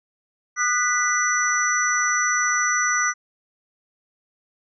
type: tone cluster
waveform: sine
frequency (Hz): 1222 / 1476 / 1975 / 5930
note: D#6 / F#6 / B6 / F#8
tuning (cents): -32 / -5 / 0 / +3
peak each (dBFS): -24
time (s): 0.56-3.14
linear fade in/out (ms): 50
effects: none